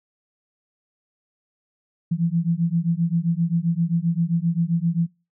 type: beating tone pair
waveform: sine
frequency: 164.81 / 172.41 Hz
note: E3 / F3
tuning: 0 / -22 cents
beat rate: 7.6 Hz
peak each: -22 dBFS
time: 2.11-5.07 s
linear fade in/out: 10 ms
effects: noise-tail reverb RT60 0.3 s tail -23 dB re dry